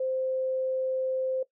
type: tone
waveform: sine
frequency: 521 Hz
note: C5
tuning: 7 cents flat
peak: -26 dBFS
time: 0-1.43 s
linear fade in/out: 5 ms
effects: noise-tail reverb RT60 0.1 s tail -18 dB re dry